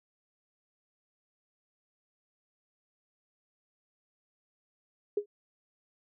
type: tone with exponential decay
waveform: sine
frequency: 412.2 Hz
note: G#4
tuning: 13 cents flat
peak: -22 dBFS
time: 5.17-5.26 s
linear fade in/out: 5 ms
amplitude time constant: 19 ms
effects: none